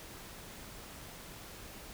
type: silence
effects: pink hiss -49 dBFS RMS until 1.93 s